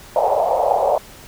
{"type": "band-pass noise", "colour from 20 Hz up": "pink", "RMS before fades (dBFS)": -17, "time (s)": [0.16, 0.98], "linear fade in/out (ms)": 2, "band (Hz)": [510, 860], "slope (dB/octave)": 48, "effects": ["pink hiss -41 dBFS RMS until 1.27 s"]}